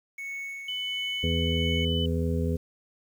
triangle tone with tremolo, 2212 Hz, C#7, 4 cents flat, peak -31 dBFS, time 0.18-1.85 s, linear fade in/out 5 ms, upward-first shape sine, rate 1.4 Hz, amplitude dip 45%
sine tone, 3000 Hz, F#7, 23 cents sharp, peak -30 dBFS, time 0.68-2.06 s, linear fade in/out 5 ms
harmonic tone, 83 Hz, E2, 12 cents sharp, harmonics 1 / 2 / 3 / 5 / 6, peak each -27 / -30 / -32 / -34 / -35 dBFS, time 1.23-2.57 s, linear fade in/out 10 ms
effects 9-bit

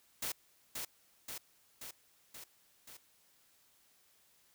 white noise with echo, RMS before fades -38 dBFS, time 0.22-0.32 s, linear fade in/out 5 ms, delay 530 ms, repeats 5, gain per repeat -3 dB, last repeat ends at 2.97 s, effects white hiss -69 dBFS RMS until 4.54 s

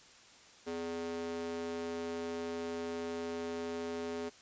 square tone with high-pass filter, 83.7 Hz, E2, 27 cents sharp, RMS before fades -39 dBFS, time 0.66-4.3 s, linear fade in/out 20 ms, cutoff 340 Hz, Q 8.6, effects white hiss -58 dBFS RMS until 4.41 s + resampled to 16000 Hz

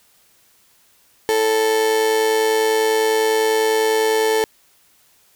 35% pulse tone with amplitude modulation, 440 Hz, A4, in tune, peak -11 dBFS, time 1.29-4.44 s, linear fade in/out 0 ms, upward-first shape sine, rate 110 Hz, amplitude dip 50%, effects white hiss -56 dBFS RMS until 5.35 s

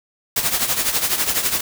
white noise with tremolo, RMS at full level -17 dBFS, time 0.36-1.61 s, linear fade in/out 5 ms, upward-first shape triangle, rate 12 Hz, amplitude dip 75%, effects none

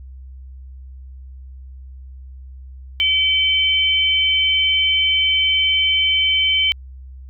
sine tone pair together, 2304 / 3075 Hz, D7 / G7, -34 / -34 cents, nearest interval perfect fourth, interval 500 cents, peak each -19 / -15 dBFS, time 3-6.72 s, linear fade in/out 0 ms, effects added 65 Hz sine -34 dBFS peak until 7.29 s

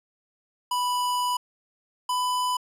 square tone pair in turn, 987.8 / 997.5 Hz, B5 / B5, 0 / +17 cents, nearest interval unison, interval 17 cents, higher second, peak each -24 dBFS, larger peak neither, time 0.71-1.37 / 2.09-2.57 s, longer first, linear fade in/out 5 ms, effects resampled to 32000 Hz

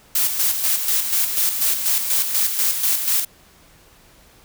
blue noise with tremolo, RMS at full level -18 dBFS, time 0.15-3.25 s, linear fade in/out 5 ms, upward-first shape square, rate 4.1 Hz, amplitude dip 50%, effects pink hiss -51 dBFS RMS until 4.44 s

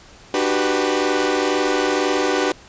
sawtooth chord, G major seventh, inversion second, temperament equal with one note detuned, 299.5 / 370 / 392 / 493.9 Hz, D4 / F#4 / G4 / B4, +34 / 0 / 0 / 0 cents, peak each -19 dBFS, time 0.34-2.52 s, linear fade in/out 2 ms, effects pink hiss -45 dBFS RMS until 2.68 s + resampled to 16000 Hz

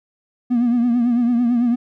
triangle tone with vibrato, 239.9 Hz, A#3, 50 cents sharp, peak -11 dBFS, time 0.5-1.76 s, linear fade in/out 20 ms, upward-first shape triangle, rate 9 Hz, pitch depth 77 cents each way, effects tanh soft clip ceiling -9 dBFS

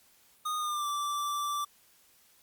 square tone with pitch glide, 1234 to 1168.8 Hz, D#6 to D6, -15 to -9 cents, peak -31 dBFS, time 0.45-1.65 s, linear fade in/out 10 ms, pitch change -94 cents, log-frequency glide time 0.58-0.87 s, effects white hiss -63 dBFS RMS until 2.42 s + Opus 48 kbps

